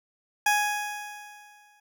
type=tone with exponential decay; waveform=20% pulse; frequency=832 Hz; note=G#5; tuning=3 cents sharp; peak=-14 dBFS; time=0.46-1.8 s; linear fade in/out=5 ms; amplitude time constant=290 ms; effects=none